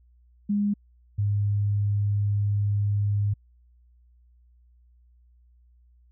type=tone pair in turn; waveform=sine; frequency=204.7 / 102.35 Hz; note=G#3 / G#2; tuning=-25 / -25 cents; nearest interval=octave; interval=1200 cents; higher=first; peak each=-21 dBFS; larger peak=neither; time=0.49-0.74 / 1.18-3.34 s; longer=second; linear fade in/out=10 ms; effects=added 60 Hz sine -55 dBFS peak until 6.11 s